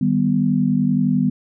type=chord; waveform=sine; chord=Eb augmented; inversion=none; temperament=equal with one note detuned; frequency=154.31 / 196 / 246.9 Hz; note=Eb3 / G3 / B3; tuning=-14 / 0 / 0 cents; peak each=-21 / -19 / -18 dBFS; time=0.01-1.3 s; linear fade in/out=5 ms; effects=none